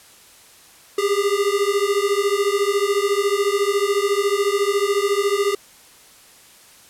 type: beating tone pair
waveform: square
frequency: 396 / 410 Hz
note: G4 / G#4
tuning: +18 / -22 cents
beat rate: 14 Hz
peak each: -21 dBFS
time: 0.98-5.55 s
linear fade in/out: 5 ms
effects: white hiss -48 dBFS RMS until 6.89 s + low-pass 12000 Hz 12 dB/octave